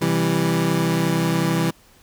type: chord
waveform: 25% pulse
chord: C major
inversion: none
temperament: equal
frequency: 130.81 / 164.81 / 196 Hz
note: C3 / E3 / G3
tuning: 0 / 0 / 0 cents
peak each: -22 / -16 / -21 dBFS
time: 0.01-1.71 s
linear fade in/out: 10 ms
effects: pink hiss -53 dBFS RMS until 2.02 s